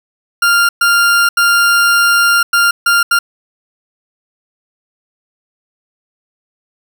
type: tone bursts at uneven times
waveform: 40% pulse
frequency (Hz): 1396.9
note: F6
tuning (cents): 0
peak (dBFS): -7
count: 6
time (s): 0.42-0.69 / 0.81-1.29 / 1.37-2.43 / 2.53-2.71 / 2.86-3.03 / 3.11-3.19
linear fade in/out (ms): 5
effects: none